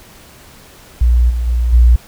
sine tone with level steps, 59.7 Hz, A#1, 42 cents sharp, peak -7 / -14 / -11 / -4 dBFS, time 1.01-1.96 s, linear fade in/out 5 ms, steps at 1.29 / 1.46 / 1.72 s, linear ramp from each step 20 ms, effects pink hiss -41 dBFS RMS until 2.07 s

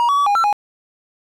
triangle tone with pitch steps, 951 / 1132 / 1143 / 815 / 1344 / 827 Hz, A#5 / C#6 / D6 / G#5 / E6 / G#5, +34 / +36 / -47 / -33 / +33 / -8 cents, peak -11 dBFS, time 0-0.528 s, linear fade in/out 0 ms, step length 88 ms, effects none

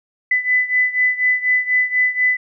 sine beating tone pair, 2000 / 2004.1 Hz, B6 / B6, +21 / +25 cents, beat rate 4.1 Hz, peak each -16 / -19 dBFS, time 0.31-2.37 s, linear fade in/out 5 ms, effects none

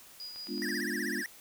sine tone with tremolo, 4904 Hz, D#8, 26 cents flat, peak -39 dBFS, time 0.2-0.81 s, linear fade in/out 0 ms, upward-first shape sine, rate 5.8 Hz, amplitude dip 40%
click train, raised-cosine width 0.3 ms, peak -35 dBFS, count 5, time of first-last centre 0.36-0.801 s, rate 9.07 Hz
sine chord, G# diminished seventh, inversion none, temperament equal, 207.7 / 246.9 / 293.7 / 349.2 Hz, G#3 / B3 / D4 / F4, 0 / 0 / 0 / 0 cents, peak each -39 dBFS, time 0.47-1.24 s, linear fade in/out 50 ms
square tone with vibrato, 1773 Hz, A6, 13 cents sharp, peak -35 dBFS, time 0.62-1.26 s, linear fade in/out 0 ms, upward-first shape triangle, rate 16 Hz, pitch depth 210 cents each way
effects white hiss -54 dBFS RMS until 1.4 s

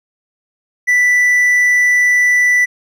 triangle tone, 1975.5 Hz, B6, in tune, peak -7 dBFS, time 0.87-2.66 s, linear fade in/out 20 ms, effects none

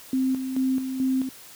sine tone with tremolo, 261.6 Hz, C4, in tune, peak -20 dBFS, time 0.13-1.29 s, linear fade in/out 2 ms, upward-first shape square, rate 2.3 Hz, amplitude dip 55%, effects white hiss -46 dBFS RMS until 1.55 s + high-pass 60 Hz 12 dB/octave

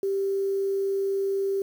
sine tone with quantisation, 392 Hz, G4, in tune, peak -23 dBFS, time 0.03-1.62 s, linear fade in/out 2 ms, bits 8, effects none

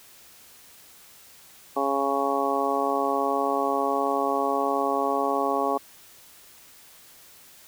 harmonic tone, 138.59 Hz, C#3, in tune, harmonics 2 / 3 / 4 / 5 / 6 / 7 / 8, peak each -31 / -29 / -30 / -29 / -29 / -36 / -28 dBFS, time 1.76-5.78 s, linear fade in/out 10 ms, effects white hiss -51 dBFS RMS until 7.67 s

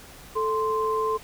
sine tone pair together, 438.7 / 1043.4 Hz, A4 / C6, -5 / -5 cents, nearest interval octave + minor third, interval 1500 cents, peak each -25 dBFS, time 0.35-1.18 s, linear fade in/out 20 ms, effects pink hiss -46 dBFS RMS until 1.23 s

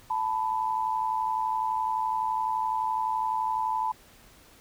sine tone pair together, 880 / 991.8 Hz, A5 / B5, 0 / +7 cents, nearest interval major second, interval 207 cents, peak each -28 dBFS, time 0.1-3.92 s, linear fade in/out 5 ms, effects pink hiss -55 dBFS RMS until 4.6 s

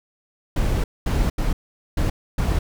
brown noise bursts at uneven times, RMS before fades -20 dBFS, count 5, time 0.56-0.84 / 1.06-1.3 / 1.38-1.53 / 1.97-2.1 / 2.38-2.59 s, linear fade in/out 5 ms, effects none

